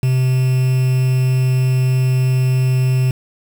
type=tone with quantisation; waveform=triangle; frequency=128.8 Hz; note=C3; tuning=27 cents flat; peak=-10 dBFS; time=0.03-3.11 s; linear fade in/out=2 ms; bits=5; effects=none